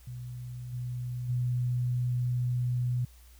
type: tone with level steps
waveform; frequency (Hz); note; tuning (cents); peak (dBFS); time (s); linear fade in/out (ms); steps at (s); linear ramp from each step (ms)
sine; 123.47; B2; 0; -37 / -32 / -26; 0.07-3.05; 5; 0.72 / 1.28; 20
effects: added 60 Hz sine -52 dBFS peak until 3.39 s + white hiss -61 dBFS RMS until 3.39 s